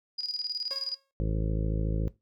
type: tone with tremolo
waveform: sine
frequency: 4900 Hz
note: D#8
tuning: 27 cents flat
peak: -29 dBFS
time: 0.18-0.95 s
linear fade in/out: 10 ms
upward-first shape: square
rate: 19 Hz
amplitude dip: 75%
type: tone with exponential decay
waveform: sawtooth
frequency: 545 Hz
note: C#5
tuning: 29 cents flat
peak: -35 dBFS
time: 0.71-1.11 s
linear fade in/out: 0 ms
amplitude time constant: 85 ms
type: harmonic tone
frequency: 53.8 Hz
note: A1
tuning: 38 cents flat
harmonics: 1 / 2 / 3 / 4 / 5 / 6 / 7 / 8 / 9 / 10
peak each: -28 / -33 / -34 / -41 / -44 / -40 / -47 / -43 / -45 / -44 dBFS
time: 1.2-2.08 s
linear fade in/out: 0 ms
effects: noise-tail reverb RT60 0.2 s tail -18 dB re dry